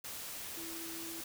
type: tone in noise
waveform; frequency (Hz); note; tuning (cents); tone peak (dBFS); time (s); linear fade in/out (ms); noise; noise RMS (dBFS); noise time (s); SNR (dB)
sine; 330; E4; +2; -46; 0.57-1.21; 5; white; -44; 0.04-1.24; -5
effects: none